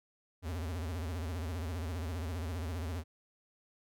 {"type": "tone with vibrato", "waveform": "square", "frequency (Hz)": 83.9, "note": "E2", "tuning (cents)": 31, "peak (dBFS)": -36, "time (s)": [0.42, 3.04], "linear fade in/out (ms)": 50, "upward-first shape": "sine", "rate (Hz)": 15, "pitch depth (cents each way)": 180, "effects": []}